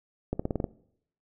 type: accelerating click train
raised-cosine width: 2 ms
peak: -15 dBFS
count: 7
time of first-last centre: 0.33-0.642 s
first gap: 65 ms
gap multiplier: 0.91
effects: noise-tail reverb RT60 0.7 s tail -21 dB re dry